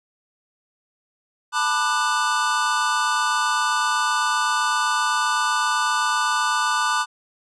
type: chord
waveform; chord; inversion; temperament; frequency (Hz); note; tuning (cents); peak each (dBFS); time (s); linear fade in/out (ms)
square; B minor seventh; third; equal with one note detuned; 880 / 987.8 / 1193.8 / 1480; A5 / B5 / D6 / F#6; 0 / 0 / +28 / 0; -28 / -26 / -24 / -25; 1.52-7.06; 50
effects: resampled to 22050 Hz